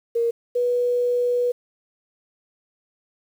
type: tone pair in turn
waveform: sine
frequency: 466.9 / 488.6 Hz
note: A#4 / B4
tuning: +3 / -19 cents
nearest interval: minor second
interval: 78 cents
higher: second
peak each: -18 dBFS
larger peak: neither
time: 0.15-0.31 / 0.55-1.52 s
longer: second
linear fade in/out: 10 ms
effects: 8-bit